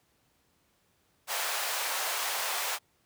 pink high-pass noise, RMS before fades -32 dBFS, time 1.27-2.79 s, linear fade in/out 50 ms, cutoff 640 Hz, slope 24 dB/octave, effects pink hiss -70 dBFS RMS until 3.05 s + high-pass 60 Hz 12 dB/octave

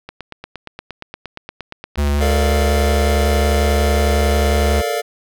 click train, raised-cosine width 0.3 ms, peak -15 dBFS, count 22, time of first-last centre 0.09-2.54 s, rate 8.57 Hz
square tone with vibrato, 72 Hz, D2, 34 cents flat, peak -15 dBFS, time 1.97-4.82 s, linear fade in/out 20 ms, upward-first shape sine, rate 5.5 Hz, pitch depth 15 cents each way
square chord, Bb major seventh, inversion third, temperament equal with one note detuned, 435.2 / 466.2 / 587.3 / 698.5 Hz, A4 / Bb4 / D5 / F5, -19 / 0 / 0 / 0 cents, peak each -25 / -25 / -24 / -24 dBFS, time 2.2-5.02 s, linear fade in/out 20 ms
effects none

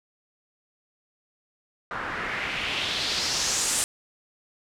white noise with low-pass filter sweep, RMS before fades -28 dBFS, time 1.91-3.84 s, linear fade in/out 0 ms, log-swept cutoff 1300 to 9000 Hz, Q 2.3, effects none

